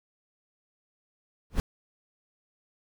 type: noise with exponential growth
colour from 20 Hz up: brown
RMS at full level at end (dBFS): -19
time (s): 1.5-1.6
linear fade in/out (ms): 0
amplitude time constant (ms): 20
effects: none